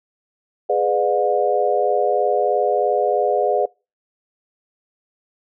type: chord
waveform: sine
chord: G# diminished seventh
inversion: none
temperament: just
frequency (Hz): 415.3 / 498.4 / 598 / 717.6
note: G#4 / B4 / D5 / F5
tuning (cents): 0 / +16 / +31 / +47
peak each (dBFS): -21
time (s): 0.69-3.66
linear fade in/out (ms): 10
effects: noise-tail reverb RT60 0.3 s tail -26 dB re dry